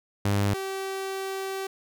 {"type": "tone pair in turn", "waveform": "sawtooth", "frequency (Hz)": [100.9, 385.8], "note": ["G#2", "G4"], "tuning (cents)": [-49, -28], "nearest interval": "octave + major seventh", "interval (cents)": 2321, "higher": "second", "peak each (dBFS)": [-18, -26], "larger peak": "first", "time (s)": [[0.25, 0.54], [0.54, 1.67]], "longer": "second", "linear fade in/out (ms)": 5, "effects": []}